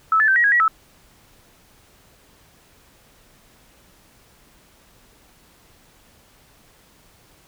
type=tone with pitch steps; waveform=sine; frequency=1306 / 1740 / 1554 / 1904 / 1651 / 1922 / 1307 Hz; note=E6 / A6 / G6 / A#6 / G#6 / B6 / E6; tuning=-17 / -20 / -16 / +36 / -11 / -48 / -15 cents; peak=-13 dBFS; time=0.12-0.68 s; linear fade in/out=2 ms; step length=80 ms; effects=pink hiss -54 dBFS RMS until 7.47 s